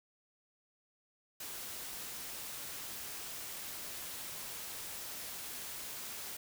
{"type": "noise", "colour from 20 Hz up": "white", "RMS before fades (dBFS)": -44, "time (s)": [1.4, 6.37], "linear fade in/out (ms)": 5, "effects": []}